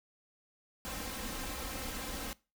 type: noise with comb filter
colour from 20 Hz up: pink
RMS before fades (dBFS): -40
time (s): 0.85-2.33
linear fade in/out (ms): 0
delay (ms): 3.8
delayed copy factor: +0.65
effects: noise-tail reverb RT60 0.3 s tail -22 dB re dry